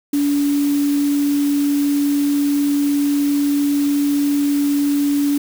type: tone in noise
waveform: sine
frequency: 286.5 Hz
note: D4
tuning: 43 cents flat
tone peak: -14 dBFS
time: 0.13-5.38 s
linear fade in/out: 5 ms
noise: white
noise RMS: -32 dBFS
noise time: 0.13-5.38 s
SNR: +15 dB
effects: none